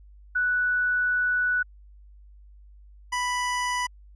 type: tone pair in turn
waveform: sine / 25% pulse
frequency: 1480 / 987.8 Hz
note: F#6 / B5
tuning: 0 / 0 cents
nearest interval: perfect fifth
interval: 700 cents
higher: first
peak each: -21 dBFS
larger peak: neither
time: 0.35-1.63 / 3.12-3.87 s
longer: first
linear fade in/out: 10 ms
effects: added 50 Hz sine -47 dBFS peak until 4.15 s + resampled to 22050 Hz